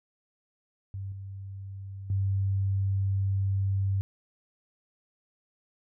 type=tone with level steps; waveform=sine; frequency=97.5 Hz; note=G2; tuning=9 cents flat; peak=-33 / -37 / -24 dBFS; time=0.94-4.01 s; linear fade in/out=0 ms; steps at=1.12 / 2.1 s; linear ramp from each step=2 ms; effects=none